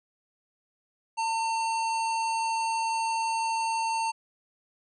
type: harmonic tone with a mistuned harmonic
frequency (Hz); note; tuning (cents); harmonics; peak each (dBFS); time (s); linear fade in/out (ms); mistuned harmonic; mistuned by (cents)
903; A5; +45; 1 / 3 / 5 / 7 / 9 / 10; -26 / -36 / -40 / -43 / -45 / -46; 1.17-4.12; 20; 7; +16
effects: none